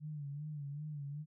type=tone with vibrato; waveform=sine; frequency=146.83 Hz; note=D3; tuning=in tune; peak=-40 dBFS; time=0-1.26 s; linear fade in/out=50 ms; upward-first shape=sine; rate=2.6 Hz; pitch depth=76 cents each way; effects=none